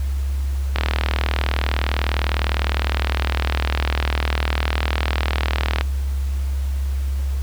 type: click train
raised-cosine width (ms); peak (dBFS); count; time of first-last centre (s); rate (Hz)
0.3; -4; 202; 0.76-5.81; 39.8
effects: added 68 Hz sine -19 dBFS peak until 7.42 s + pink hiss -42 dBFS RMS until 7.42 s